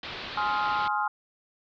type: low-pass noise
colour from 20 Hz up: white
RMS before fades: -38 dBFS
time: 0.03-0.88 s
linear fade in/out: 2 ms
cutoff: 4300 Hz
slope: 48 dB/octave
type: chord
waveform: sine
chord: F minor seventh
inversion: first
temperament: just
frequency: 838.1 / 1047.7 / 1257.2 / 1396.9 Hz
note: Ab5 / C6 / Eb6 / F6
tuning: +16 / +2 / +18 / 0 cents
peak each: -28 / -31 / -32 / -31 dBFS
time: 0.37-1.08 s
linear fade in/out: 5 ms
effects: none